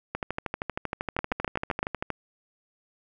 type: two click trains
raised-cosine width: 0.5 ms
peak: -11 / -14 dBFS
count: 6 / 26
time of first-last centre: 1.19-1.829 / 0.15-2.103 s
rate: 7.82 / 12.8 Hz
effects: none